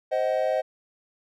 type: chord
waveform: triangle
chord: C diminished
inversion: none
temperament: just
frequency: 523.3 / 627.9 / 753.5 Hz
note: C5 / Eb5 / Gb5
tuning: 0 / +16 / +31 cents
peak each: -24 / -23 / -28 dBFS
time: 0.11-0.62 s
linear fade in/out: 20 ms
effects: none